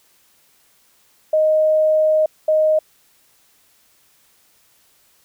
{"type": "tone bursts at uneven times", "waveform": "sine", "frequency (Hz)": 622.3, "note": "D#5", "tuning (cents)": 0, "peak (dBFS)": -12, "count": 2, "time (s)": [[1.33, 2.26], [2.48, 2.79]], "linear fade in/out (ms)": 5, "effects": ["white hiss -57 dBFS RMS until 5.24 s"]}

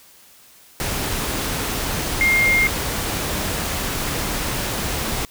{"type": "tone in noise", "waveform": "sine", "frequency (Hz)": 2122, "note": "C7", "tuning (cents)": 24, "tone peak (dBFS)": -14, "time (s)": [2.21, 2.67], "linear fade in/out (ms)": 0, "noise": "pink", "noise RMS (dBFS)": -24, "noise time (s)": [0.8, 5.25], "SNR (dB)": 7, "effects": ["white hiss -49 dBFS RMS until 5.3 s"]}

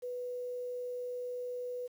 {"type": "tone with quantisation", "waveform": "sine", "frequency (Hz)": 493.9, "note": "B4", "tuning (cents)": 0, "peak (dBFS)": -36, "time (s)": [0.02, 1.88], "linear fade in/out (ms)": 20, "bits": 10, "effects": []}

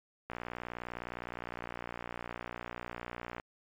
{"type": "click train", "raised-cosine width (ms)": 0.5, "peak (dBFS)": -24, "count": 186, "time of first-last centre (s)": [0.3, 3.399], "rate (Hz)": 59.7, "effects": ["MP3 64 kbps"]}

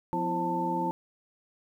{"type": "tone cluster", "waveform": "sine", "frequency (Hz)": [176.6, 253.7, 334.1, 529, 889], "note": ["F3", "B3", "E4", "C5", "A5"], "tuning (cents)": [20, 47, 23, 19, 18], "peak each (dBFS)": [-34, -38, -33, -38, -29], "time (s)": [0.13, 0.91], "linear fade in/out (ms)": 0, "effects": ["10-bit"]}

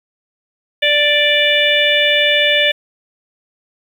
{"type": "harmonic tone", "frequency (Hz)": 587.3, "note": "D5", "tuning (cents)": 0, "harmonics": [1, 3, 4, 5, 6], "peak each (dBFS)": [-17, -17, -17, -17, -17], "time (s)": [0.82, 2.72], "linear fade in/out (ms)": 10, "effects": ["7-bit"]}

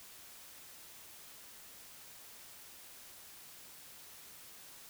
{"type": "silence", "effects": ["white hiss -54 dBFS RMS until 4.89 s"]}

